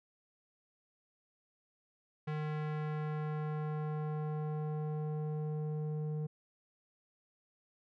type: tone with low-pass filter sweep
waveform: square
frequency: 152.6 Hz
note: D#3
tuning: 33 cents flat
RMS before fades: -37 dBFS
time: 2.27-6.27 s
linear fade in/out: 10 ms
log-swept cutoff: 2300 to 400 Hz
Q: 1
effects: none